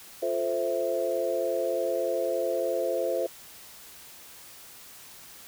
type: chord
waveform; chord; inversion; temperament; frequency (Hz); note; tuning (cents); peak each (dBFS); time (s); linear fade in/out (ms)
sine; F major seventh; none; equal; 349.2 / 440 / 523.3 / 659.3; F4 / A4 / C5 / E5; 0 / 0 / 0 / 0; -33 / -33 / -28 / -31; 0.22-3.27; 10
effects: white hiss -48 dBFS RMS until 5.47 s